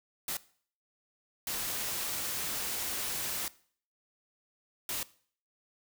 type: noise bursts at uneven times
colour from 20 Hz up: white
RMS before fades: -35 dBFS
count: 3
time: 0.28-0.37 / 1.47-3.48 / 4.89-5.03 s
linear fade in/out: 2 ms
effects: noise-tail reverb RT60 0.5 s tail -19 dB re dry